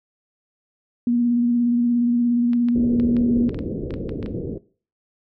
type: tone with vibrato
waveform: sine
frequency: 239.5 Hz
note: A#3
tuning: 47 cents sharp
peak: -16 dBFS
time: 1.07-3.49 s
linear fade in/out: 2 ms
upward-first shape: square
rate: 17 Hz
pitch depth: 18 cents each way
type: clicks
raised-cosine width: 0.3 ms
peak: -23 dBFS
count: 12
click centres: 2.533 / 2.686 / 2.999 / 3.167 / 3.493 / 3.545 / 3.59 / 3.907 / 3.94 / 4.093 / 4.228 / 4.261 s
type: low-pass noise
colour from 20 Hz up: white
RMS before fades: -28 dBFS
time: 2.75-4.58 s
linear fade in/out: 5 ms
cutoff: 470 Hz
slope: 48 dB/octave
effects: noise-tail reverb RT60 0.4 s tail -18 dB re dry